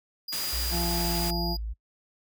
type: tone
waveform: square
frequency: 4874 Hz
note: D#8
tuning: 37 cents flat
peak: -33 dBFS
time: 0.28-1.57 s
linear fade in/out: 5 ms
type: noise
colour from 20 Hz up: white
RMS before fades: -33 dBFS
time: 0.32-1.31 s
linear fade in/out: 10 ms
type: tone with pitch glide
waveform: sine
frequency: 61.5 to 54.79 Hz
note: B1 to A1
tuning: -7 to -7 cents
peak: -30 dBFS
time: 0.52-1.74 s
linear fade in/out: 20 ms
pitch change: -200 cents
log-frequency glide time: 0.8-0.91 s
type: harmonic tone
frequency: 171.7 Hz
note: F3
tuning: 29 cents flat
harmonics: 1 / 2 / 4 / 5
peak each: -31 / -34 / -37 / -38 dBFS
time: 0.7-1.57 s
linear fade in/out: 50 ms
effects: noise-tail reverb RT60 0.1 s tail -23 dB re dry